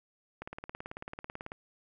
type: click train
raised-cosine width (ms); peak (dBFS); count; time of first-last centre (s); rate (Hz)
0.5; -25; 21; 0.42-1.519; 18.2
effects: none